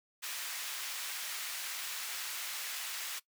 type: high-pass noise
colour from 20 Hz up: pink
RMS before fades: -40 dBFS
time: 0.22-3.2 s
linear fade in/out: 20 ms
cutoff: 1700 Hz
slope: 12 dB/octave
effects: noise-tail reverb RT60 0.1 s tail -19 dB re dry